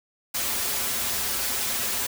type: noise with comb filter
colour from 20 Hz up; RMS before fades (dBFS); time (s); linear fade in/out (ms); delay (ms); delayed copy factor
white; -27; 0.34-2.07; 10; 6.4; -1
effects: none